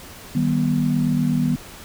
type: chord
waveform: sine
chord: Eb augmented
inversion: none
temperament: just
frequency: 155.56 / 194.45 / 243.1 Hz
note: Eb3 / G3 / B3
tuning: 0 / -14 / -27 cents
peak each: -21 / -24 / -20 dBFS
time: 0.35-1.56 s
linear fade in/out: 5 ms
effects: pink hiss -40 dBFS RMS until 1.84 s

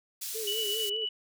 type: high-pass noise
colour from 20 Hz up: pink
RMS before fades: -37 dBFS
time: 0.21-0.9 s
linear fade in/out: 10 ms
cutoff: 5100 Hz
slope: 12 dB/octave
type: tone with vibrato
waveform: sine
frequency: 425.4 Hz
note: G#4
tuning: 42 cents sharp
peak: -35 dBFS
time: 0.34-1.06 s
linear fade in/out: 20 ms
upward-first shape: sine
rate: 5 Hz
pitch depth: 92 cents each way
type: tone with tremolo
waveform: sine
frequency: 2954 Hz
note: F#7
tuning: 3 cents flat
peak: -29 dBFS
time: 0.47-1.09 s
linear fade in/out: 5 ms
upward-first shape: square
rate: 9.1 Hz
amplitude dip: 25%
effects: none

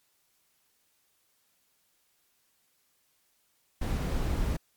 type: noise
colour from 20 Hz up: brown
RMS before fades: -29 dBFS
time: 3.81-4.57 s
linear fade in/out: 10 ms
effects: white hiss -71 dBFS RMS until 4.76 s + MP3 96 kbps

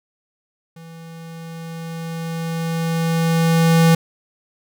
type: tone with level ramp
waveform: square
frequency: 164.81 Hz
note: E3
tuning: in tune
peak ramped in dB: -38 to -10 dBFS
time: 0.76-3.95 s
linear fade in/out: 5 ms
effects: none

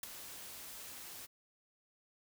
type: noise with ADSR envelope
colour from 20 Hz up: white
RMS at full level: -37 dBFS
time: 0.03-1.27 s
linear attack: 4 ms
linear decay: 9 ms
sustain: -12 dB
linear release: 23 ms
effects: none

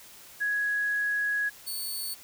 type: tone pair in turn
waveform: sine / 5% pulse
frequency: 1668 / 4453 Hz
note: G#6 / C#8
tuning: +7 / +7 cents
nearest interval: octave + perfect fourth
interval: 1700 cents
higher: second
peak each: -25 dBFS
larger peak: neither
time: 0.4-1.5 / 1.66-2.15 s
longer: first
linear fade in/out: 20 ms
effects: white hiss -50 dBFS RMS until 2.23 s

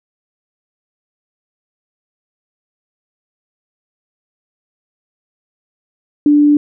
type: tone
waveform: sine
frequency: 293.7 Hz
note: D4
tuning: in tune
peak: -6 dBFS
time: 6.26-6.57 s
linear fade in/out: 2 ms
effects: none

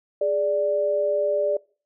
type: tone pair together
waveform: sine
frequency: 415.1 / 587 Hz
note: G#4 / D5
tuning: -1 / -1 cents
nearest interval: tritone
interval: 600 cents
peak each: -26 / -20 dBFS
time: 0.21-1.57 s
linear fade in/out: 5 ms
effects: noise-tail reverb RT60 0.4 s tail -24 dB re dry

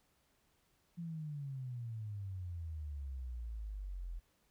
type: exponential sweep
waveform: sine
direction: down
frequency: 173.1 to 41.2 Hz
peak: -40 dBFS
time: 0.97-4.2 s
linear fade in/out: 20 ms
effects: pink hiss -75 dBFS RMS until 4.5 s

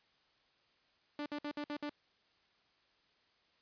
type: tone bursts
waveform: sawtooth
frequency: 293.7 Hz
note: D4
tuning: in tune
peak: -34 dBFS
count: 6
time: 1.19-1.895 s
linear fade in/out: 2 ms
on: 70 ms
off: 57 ms
effects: white hiss -72 dBFS RMS until 3.61 s + resampled to 11025 Hz

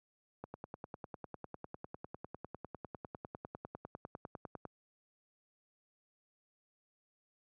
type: click train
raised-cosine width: 1 ms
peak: -29 dBFS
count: 43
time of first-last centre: 0.44-4.653 s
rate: 9.97 Hz
effects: high-pass 80 Hz 12 dB/octave

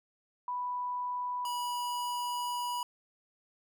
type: tone pair in turn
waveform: sine / square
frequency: 987.8 / 974.8 Hz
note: B5 / B5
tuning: 0 / -23 cents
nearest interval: unison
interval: 23 cents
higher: first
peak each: -32 / -33 dBFS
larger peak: first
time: 0.48-1.45 / 1.45-2.83 s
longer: second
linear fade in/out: 2 ms
effects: none

